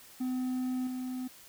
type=tone with level steps; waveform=triangle; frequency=254.6 Hz; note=C4; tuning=47 cents flat; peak=-28 / -32 dBFS; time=0.2-1.28 s; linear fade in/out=10 ms; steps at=0.87 s; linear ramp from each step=2 ms; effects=white hiss -54 dBFS RMS until 1.48 s